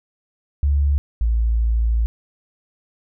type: tone pair in turn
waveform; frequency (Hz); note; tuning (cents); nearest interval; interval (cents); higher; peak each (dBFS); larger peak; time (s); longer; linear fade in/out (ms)
sine; 71.2 / 56.65; C#2 / A#1; +47 / -49; major third; 396; first; -14 / -15; first; 0.63-0.98 / 1.21-2.06; second; 0
effects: none